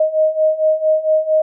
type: beating tone pair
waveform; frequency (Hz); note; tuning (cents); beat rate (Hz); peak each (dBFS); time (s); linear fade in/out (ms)
sine; 622.3 / 626.7; D#5 / D#5; 0 / +12; 4.4; -17 / -14; 0-1.42; 5
effects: none